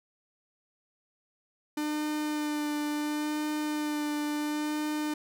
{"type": "tone with vibrato", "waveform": "45% pulse", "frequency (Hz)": 299.7, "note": "D4", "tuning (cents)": 35, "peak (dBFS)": -29, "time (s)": [1.77, 5.14], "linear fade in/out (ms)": 5, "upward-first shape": "sine", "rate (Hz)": 0.72, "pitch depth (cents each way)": 17, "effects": []}